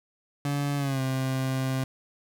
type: tone with pitch glide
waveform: 30% pulse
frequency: 142.9 to 131.8 Hz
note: D3 to C3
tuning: -47 to +13 cents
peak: -23 dBFS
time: 0.45-1.84 s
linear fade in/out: 2 ms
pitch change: -140 cents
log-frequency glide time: 0.77-1.01 s
effects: none